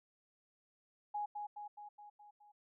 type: tone with echo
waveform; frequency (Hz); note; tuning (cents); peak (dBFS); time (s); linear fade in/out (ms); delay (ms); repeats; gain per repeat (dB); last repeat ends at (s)
sine; 830.6; G#5; 0; -36; 1.14-1.26; 10; 210; 6; -4; 2.52
effects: none